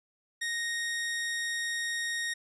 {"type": "tone", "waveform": "sawtooth", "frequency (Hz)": 1864.7, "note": "A#6", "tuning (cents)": 0, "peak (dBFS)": -27, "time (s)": [0.41, 2.34], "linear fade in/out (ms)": 10, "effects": ["resampled to 24000 Hz"]}